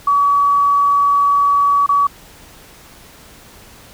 sine tone with dropouts, 1137 Hz, C#6, 44 cents sharp, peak -10 dBFS, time 0.07-2.07 s, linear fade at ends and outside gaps 5 ms, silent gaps 1.863-1.89 s, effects pink hiss -42 dBFS RMS until 3.93 s

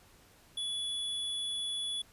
square tone, 3414 Hz, G#7, 47 cents sharp, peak -34 dBFS, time 0.57-2.02 s, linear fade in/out 5 ms, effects pink hiss -61 dBFS RMS until 2.12 s + resampled to 32000 Hz

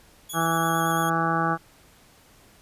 5% pulse tone with vibrato, 3322 Hz, G#7, in tune, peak -26 dBFS, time 0.29-1.1 s, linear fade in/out 10 ms, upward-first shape square, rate 8.8 Hz, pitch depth 26 cents each way
harmonic tone, 164.81 Hz, E3, in tune, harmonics 1 / 2 / 3 / 4 / 5 / 7 / 8 / 9 / 10, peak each -28 / -30 / -35 / -33 / -27 / -27 / -31 / -30 / -38 dBFS, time 0.33-1.58 s, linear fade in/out 50 ms
effects pink hiss -55 dBFS RMS until 2.61 s + resampled to 32000 Hz

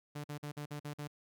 sawtooth tone bursts, 147.1 Hz, D3, 3 cents sharp, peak -36 dBFS, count 7, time 0.15-1.076 s, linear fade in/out 10 ms, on 92 ms, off 47 ms, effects none

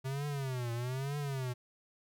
square tone with vibrato, 130.81 Hz, C3, in tune, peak -35 dBFS, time 0.04-1.54 s, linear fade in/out 20 ms, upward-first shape triangle, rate 1.1 Hz, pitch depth 210 cents each way, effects none

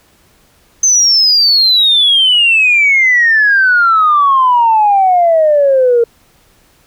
sine exponential sweep, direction down, 6272 to 461 Hz, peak -5 dBFS, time 0.83-6.04 s, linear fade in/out 5 ms, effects tanh soft clip ceiling -1 dBFS + pink hiss -50 dBFS RMS until 6.86 s

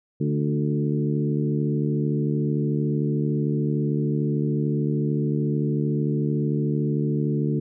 harmonic tone with a mistuned harmonic, 73.42 Hz, D2, in tune, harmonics 2 / 3 / 4 / 5 / 6, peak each -23 / -27 / -29 / -31 / -33 dBFS, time 0.2-7.6 s, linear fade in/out 10 ms, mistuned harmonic 4, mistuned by +25 cents, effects none

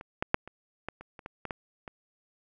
clicks, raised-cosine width 0.5 ms, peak -28 / -13 / -6 / -28 / -19 / -30 / -30 / -24 / -21 / -18 / -25 dBFS, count 11, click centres 0.011 / 0.225 / 0.344 / 0.476 / 0.886 / 1.01 / 1.192 / 1.261 / 1.453 / 1.508 / 1.878 s, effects none

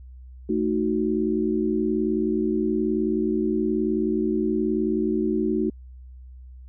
sine chord, D# diminished, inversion second, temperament equal, 220 / 311.1 / 370 Hz, A3 / D#4 / F#4, 0 / 0 / 0 cents, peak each -25 dBFS, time 0.49-5.7 s, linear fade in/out 5 ms, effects added 63 Hz sine -40 dBFS peak until 6.68 s

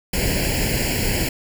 pink noise with comb filter, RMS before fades -21 dBFS, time 0.13-1.29 s, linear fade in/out 5 ms, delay 0.41 ms, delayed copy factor +1, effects none

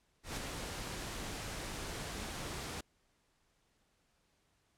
pink noise with ADSR envelope, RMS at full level -38 dBFS, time 0.23-2.81 s, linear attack 140 ms, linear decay 11 ms, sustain -4 dB, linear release 7 ms, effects pink hiss -75 dBFS RMS until 4.77 s + low-pass 10000 Hz 12 dB/octave

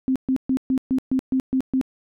sine tone bursts, 261.6 Hz, C4, in tune, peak -17 dBFS, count 9, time 0.08-1.813 s, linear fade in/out 0 ms, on 77 ms, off 130 ms, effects none

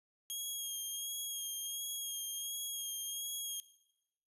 10% pulse tone with vibrato, 3262 Hz, G#7, 32 cents flat, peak -31 dBFS, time 0.3-3.6 s, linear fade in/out 0 ms, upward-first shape sine, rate 1.4 Hz, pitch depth 28 cents each way, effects noise-tail reverb RT60 0.9 s tail -19 dB re dry + resampled to 32000 Hz

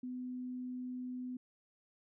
sine tone, 251.4 Hz, B3, 31 cents sharp, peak -39 dBFS, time 0.03-1.37 s, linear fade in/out 5 ms, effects none

